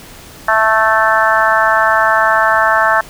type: harmonic tone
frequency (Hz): 220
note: A3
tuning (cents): 0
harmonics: 3 / 4 / 5 / 6 / 7 / 8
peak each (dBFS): -16 / -16 / -16 / -16 / -16 / -16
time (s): 0.48-3.01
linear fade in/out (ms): 5
effects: pink hiss -36 dBFS RMS until 3.09 s